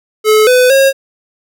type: tone with pitch steps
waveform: square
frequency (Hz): 430.8 / 502 / 542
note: A4 / B4 / C#5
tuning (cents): -37 / +28 / -39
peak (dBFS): -6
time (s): 0.24-0.93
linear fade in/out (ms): 50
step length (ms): 230
effects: none